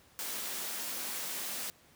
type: high-pass noise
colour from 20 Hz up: white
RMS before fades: -38 dBFS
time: 0.19-1.7 s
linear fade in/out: 0 ms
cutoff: 170 Hz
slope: 96 dB/octave
effects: pink hiss -62 dBFS RMS until 1.95 s + high-pass 60 Hz 12 dB/octave